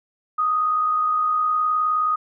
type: tone with amplitude modulation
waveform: sine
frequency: 1244.5 Hz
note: D#6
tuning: in tune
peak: -16 dBFS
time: 0.38-2.16 s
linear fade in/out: 10 ms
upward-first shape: sine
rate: 59.3 Hz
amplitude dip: 35%
effects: none